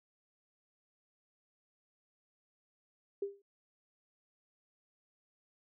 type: tone with exponential decay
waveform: sine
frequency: 399.4 Hz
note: G4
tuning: 32 cents sharp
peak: -30 dBFS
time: 3.22-3.42 s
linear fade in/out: 5 ms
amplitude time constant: 42 ms
effects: none